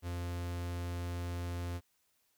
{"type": "tone", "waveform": "45% pulse", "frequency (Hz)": 87.31, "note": "F2", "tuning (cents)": 0, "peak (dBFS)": -36, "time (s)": [0.02, 1.81], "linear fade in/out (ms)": 50, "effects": ["white hiss -75 dBFS RMS until 2.37 s"]}